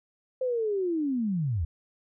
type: linear sweep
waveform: sine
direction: down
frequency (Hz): 523.3 to 71.5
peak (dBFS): -25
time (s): 0.41-1.65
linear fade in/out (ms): 5
effects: none